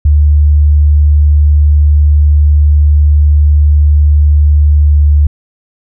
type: tone with pitch glide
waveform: sine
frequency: 74 to 73.53 Hz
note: D2 to D2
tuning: +14 to +3 cents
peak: -3 dBFS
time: 0.05-5.27 s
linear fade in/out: 5 ms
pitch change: -11 cents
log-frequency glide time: 4.82-4.97 s
effects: none